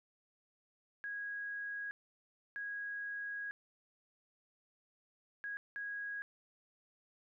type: tone bursts at uneven times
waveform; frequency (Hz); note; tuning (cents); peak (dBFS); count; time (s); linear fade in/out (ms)
sine; 1650; G#6; -12; -39; 4; 1.04-1.91 / 2.56-3.51 / 5.44-5.57 / 5.76-6.22; 0
effects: none